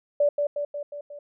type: tone with echo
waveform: sine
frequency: 581 Hz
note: D5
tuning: 19 cents flat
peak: -17 dBFS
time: 0.2-0.29 s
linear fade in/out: 5 ms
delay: 180 ms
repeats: 5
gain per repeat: -4 dB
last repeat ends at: 1.19 s
effects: none